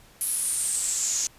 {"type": "noise with band-pass filter sweep", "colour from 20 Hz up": "pink", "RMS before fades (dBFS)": -27, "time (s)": [0.21, 1.27], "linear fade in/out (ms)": 0, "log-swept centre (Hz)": [11000, 6400], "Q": 6.8, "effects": ["pink hiss -54 dBFS RMS until 1.38 s", "resampled to 32000 Hz"]}